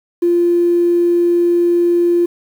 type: tone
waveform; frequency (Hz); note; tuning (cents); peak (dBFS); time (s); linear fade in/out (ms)
triangle; 346.5; F4; -14; -6; 0.22-2.26; 10
effects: tanh soft clip ceiling -8 dBFS + 7-bit